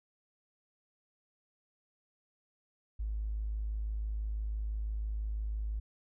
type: tone with tanh clipping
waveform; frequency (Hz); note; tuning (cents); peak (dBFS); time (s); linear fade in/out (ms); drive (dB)
triangle; 53; G#1; +36; -32; 2.99-5.8; 10; 2
effects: none